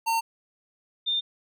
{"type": "tone pair in turn", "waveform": ["square", "sine"], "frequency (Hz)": [910, 3611], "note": ["A#5", "A7"], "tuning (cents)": [-42, 44], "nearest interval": "2 octaves", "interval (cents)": 2386, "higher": "second", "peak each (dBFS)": -23, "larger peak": "neither", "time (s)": [[0.06, 0.21], [1.06, 1.21]], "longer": "neither", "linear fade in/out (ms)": 20, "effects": []}